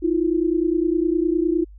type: tone pair together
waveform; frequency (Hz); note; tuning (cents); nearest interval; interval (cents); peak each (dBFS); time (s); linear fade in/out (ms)
sine; 319.4 / 349.2; D#4 / F4; +45 / 0; major second; 155; -20; 0.02-1.65; 20
effects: added 50 Hz sine -40 dBFS peak until 1.78 s